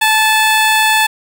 15% pulse tone, 872 Hz, A5, 16 cents flat, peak -3 dBFS, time 0.01-1.07 s, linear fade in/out 10 ms, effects none

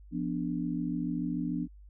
sine chord, B diminished, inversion second, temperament equal with one note detuned, 173.11 / 246.9 / 293.7 Hz, F3 / B3 / D4, -15 / 0 / 0 cents, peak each -34 dBFS, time 0.11-1.68 s, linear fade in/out 50 ms, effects added 50 Hz sine -49 dBFS peak until 1.89 s

